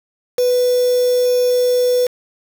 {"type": "tone with quantisation", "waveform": "sine", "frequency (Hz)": 495.5, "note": "B4", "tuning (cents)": 6, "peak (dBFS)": -12, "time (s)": [0.38, 2.07], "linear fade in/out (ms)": 5, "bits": 4, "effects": []}